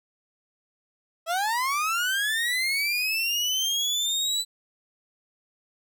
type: linear sweep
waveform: 30% pulse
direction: up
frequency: 640 to 4001 Hz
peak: -21 dBFS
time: 1.26-4.45 s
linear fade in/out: 50 ms
effects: none